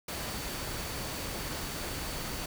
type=tone in noise; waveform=sine; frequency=4519 Hz; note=C#8; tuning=33 cents sharp; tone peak=-48 dBFS; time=0.08-2.46 s; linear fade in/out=5 ms; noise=pink; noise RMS=-37 dBFS; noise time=0.08-2.46 s; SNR=-14 dB; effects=none